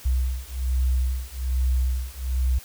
sine beating tone pair, 63 / 64.2 Hz, B1 / C2, +35 / -32 cents, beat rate 1.2 Hz, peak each -24 / -24 dBFS, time 0.05-2.59 s, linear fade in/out 10 ms, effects white hiss -45 dBFS RMS until 2.64 s

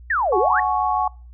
sine exponential two-way sweep, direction down then up, 1928 to 349.2 to 1928 Hz, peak -17 dBFS, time 0.1-0.6 s, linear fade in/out 5 ms, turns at 0.38 s
sine chord, F# suspended second, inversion none, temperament equal with one note detuned, 740 / 846.1 / 1108.7 Hz, F#5 / G#5 / C#6, 0 / +32 / 0 cents, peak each -22 dBFS, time 0.32-1.08 s, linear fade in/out 5 ms
effects noise-tail reverb RT60 0.4 s tail -25 dB re dry + added 60 Hz sine -39 dBFS peak until 1.33 s

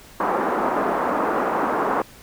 white band-pass noise, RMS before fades -22 dBFS, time 0.2-2.02 s, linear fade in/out 2 ms, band 220 to 1200 Hz, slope 24 dB/octave, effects pink hiss -46 dBFS RMS until 2.22 s

